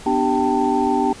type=tone cluster; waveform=sine; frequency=249.8 / 296.5 / 390.2 / 778 / 893 Hz; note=B3 / D4 / G4 / G5 / A5; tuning=+20 / +17 / -8 / -13 / +25 cents; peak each=-22 dBFS; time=0.06-1.13 s; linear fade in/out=5 ms; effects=pink hiss -39 dBFS RMS until 1.2 s + resampled to 22050 Hz